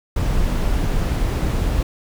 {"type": "noise", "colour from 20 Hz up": "brown", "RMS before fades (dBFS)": -19, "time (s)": [0.16, 1.83], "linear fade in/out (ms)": 5, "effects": []}